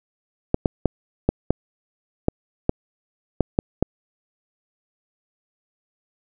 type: clicks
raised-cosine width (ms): 2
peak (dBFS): -3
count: 10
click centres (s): 0.544 / 0.658 / 0.857 / 1.29 / 1.506 / 2.284 / 2.694 / 3.407 / 3.589 / 3.826
effects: none